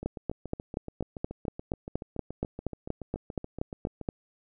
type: two click trains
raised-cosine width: 2 ms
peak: -24 / -16 dBFS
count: 29 / 18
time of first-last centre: 0.03-4.013 / 0.06-4.088 s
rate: 7.03 / 4.22 Hz
effects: none